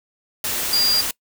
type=tone in noise; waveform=sine; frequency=4796 Hz; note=D8; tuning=36 cents sharp; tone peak=-15 dBFS; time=0.73-1.01 s; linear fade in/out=2 ms; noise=white; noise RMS=-24 dBFS; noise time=0.44-1.11 s; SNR=+6 dB; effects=noise-tail reverb RT60 0.1 s tail -23 dB re dry